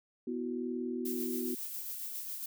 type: chord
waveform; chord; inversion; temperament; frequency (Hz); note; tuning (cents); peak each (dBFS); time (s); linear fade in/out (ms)
sine; B suspended fourth; none; equal; 246.9 / 329.6 / 370; B3 / E4 / F#4; 0 / 0 / 0; -36 / -41 / -38; 0.27-1.55; 5
type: noise with tremolo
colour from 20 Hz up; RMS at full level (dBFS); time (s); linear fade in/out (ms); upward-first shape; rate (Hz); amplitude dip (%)
violet; -39; 1.05-2.46; 5; sine; 7.3; 35
effects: none